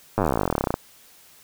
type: slowing click train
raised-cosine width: 1 ms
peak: -7 dBFS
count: 30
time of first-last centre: 0.18-0.741 s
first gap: 9 ms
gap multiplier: 1.05
effects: white hiss -52 dBFS RMS until 1.43 s